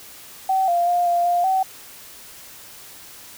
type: tone with pitch steps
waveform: sine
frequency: 764 / 694 / 705 / 695 / 702 / 761 Hz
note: G5 / F5 / F5 / F5 / F5 / F#5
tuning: -45 / -11 / +16 / -9 / +9 / +48 cents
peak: -16 dBFS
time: 0.49-1.63 s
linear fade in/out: 5 ms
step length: 190 ms
effects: white hiss -42 dBFS RMS until 3.37 s